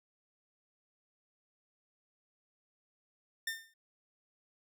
sawtooth tone with exponential decay, 1806 Hz, A6, 45 cents sharp, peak -28 dBFS, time 3.47-3.74 s, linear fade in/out 5 ms, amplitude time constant 58 ms, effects none

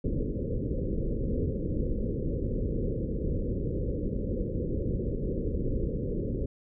pink low-pass noise, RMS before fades -30 dBFS, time 0.04-6.46 s, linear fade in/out 5 ms, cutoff 540 Hz, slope 96 dB/octave, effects none

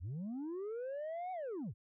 sine linear two-way sweep, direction up then down, 73 to 755 to 73 Hz, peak -36 dBFS, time 0-1.74 s, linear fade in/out 50 ms, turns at 1.32 s, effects tanh soft clip ceiling -38 dBFS

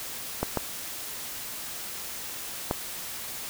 clicks, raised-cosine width 1 ms, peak -11 dBFS, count 3, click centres 0.43 / 0.573 / 2.711 s, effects white hiss -37 dBFS RMS until 3.49 s

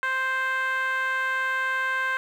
10% pulse tone with band-pass filter, 523.3 Hz, C5, in tune, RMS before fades -26 dBFS, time 0.03-2.17 s, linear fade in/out 0 ms, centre 1400 Hz, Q 3.9, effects 9-bit

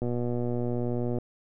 click train, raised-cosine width 2 ms, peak -18 dBFS, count 142, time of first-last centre 0.02-1.185 s, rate 121 Hz, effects none

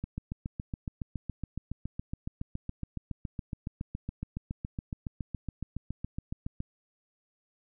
click train, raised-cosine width 5 ms, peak -22 dBFS, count 48, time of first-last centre 0.04-6.604 s, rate 7.16 Hz, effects none

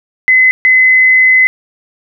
sine tone bursts at uneven times, 2034 Hz, C7, 50 cents flat, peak -4 dBFS, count 2, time 0.28-0.51 / 0.65-1.47 s, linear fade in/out 0 ms, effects none

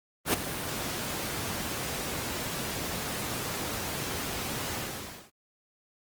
pink noise with ADSR envelope, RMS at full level -22 dBFS, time 0.25-5.31 s, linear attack 85 ms, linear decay 11 ms, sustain -11 dB, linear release 570 ms, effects high-pass 80 Hz 12 dB/octave + Opus 24 kbps

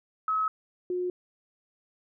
sine tone pair in turn, 1284 / 360.3 Hz, E6 / F#4, -46 / -46 cents, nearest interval octave + minor seventh, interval 2200 cents, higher first, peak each -24 / -27 dBFS, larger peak first, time 0.28-0.48 / 0.9-1.1 s, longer neither, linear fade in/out 2 ms, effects none

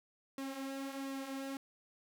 sawtooth tone with flanger, 271.4 Hz, C#4, 36 cents flat, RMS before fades -42 dBFS, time 0.38-1.57 s, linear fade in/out 2 ms, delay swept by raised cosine 1.3 to 6.5 ms, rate 1.4 Hz, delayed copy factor -0.55, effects none

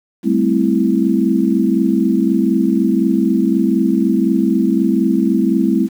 sine chord, A minor seventh, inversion third, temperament equal, 196 / 220 / 261.6 / 329.6 Hz, G3 / A3 / C4 / E4, 0 / 0 / 0 / 0 cents, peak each -17 dBFS, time 0.23-5.89 s, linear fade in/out 50 ms, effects 7-bit

